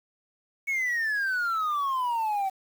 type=exponential sweep; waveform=sine; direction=down; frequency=2229 to 757 Hz; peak=-22 dBFS; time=0.67-2.5 s; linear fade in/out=20 ms; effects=tanh soft clip ceiling -24 dBFS + 8-bit